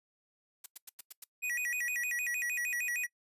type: noise bursts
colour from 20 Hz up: blue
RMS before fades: -43 dBFS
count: 6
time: 0.64-1.241 s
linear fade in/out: 5 ms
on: 21 ms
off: 95 ms
type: tone with vibrato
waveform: square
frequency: 2190 Hz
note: C#7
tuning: 22 cents flat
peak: -33 dBFS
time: 1.42-3.07 s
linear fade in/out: 20 ms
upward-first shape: square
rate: 6.5 Hz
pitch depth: 220 cents each way
effects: noise-tail reverb RT60 0.1 s tail -22 dB re dry + resampled to 32000 Hz